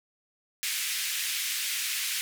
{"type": "band-pass noise", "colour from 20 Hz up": "pink", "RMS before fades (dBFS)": -31, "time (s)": [0.63, 2.21], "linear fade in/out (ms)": 0, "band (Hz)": [2000, 16000], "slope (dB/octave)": 24, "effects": []}